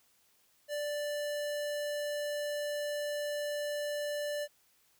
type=tone; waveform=square; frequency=587.3 Hz; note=D5; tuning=in tune; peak=-34 dBFS; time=0.68-4.48 s; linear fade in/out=50 ms; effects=white hiss -69 dBFS RMS until 4.99 s